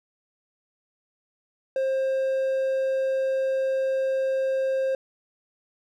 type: tone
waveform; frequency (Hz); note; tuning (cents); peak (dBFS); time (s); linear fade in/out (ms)
triangle; 531; C5; +25; -20; 1.76-4.95; 2
effects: none